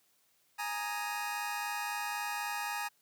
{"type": "chord", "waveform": "25% pulse", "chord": "Ab suspended second", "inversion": "none", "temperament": "just", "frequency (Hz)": [830.6, 934.4, 1245.9], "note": ["Ab5", "Bb5", "Eb6"], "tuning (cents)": [0, 4, 2], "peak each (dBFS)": [-34, -36, -38], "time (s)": [0.58, 2.89], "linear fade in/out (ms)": 20, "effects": ["white hiss -71 dBFS RMS until 3.01 s", "high-pass 80 Hz 12 dB/octave"]}